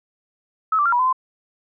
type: tone with pitch steps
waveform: sine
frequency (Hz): 1291 / 1170 / 1382 / 970 / 1019 / 1034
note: E6 / D6 / F6 / B5 / C6 / C6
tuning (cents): -37 / -7 / -19 / -31 / -46 / -21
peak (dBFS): -15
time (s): 0.72-1.128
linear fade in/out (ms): 5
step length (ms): 68
effects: none